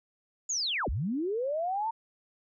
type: linear two-way sweep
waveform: sine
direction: down then up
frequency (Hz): 7030 to 43.34 to 922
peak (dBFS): -28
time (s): 0.49-1.91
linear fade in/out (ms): 10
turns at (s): 0.89
effects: none